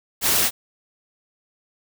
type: noise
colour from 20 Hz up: white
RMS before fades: -19 dBFS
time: 0.21-0.51 s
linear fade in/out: 50 ms
effects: none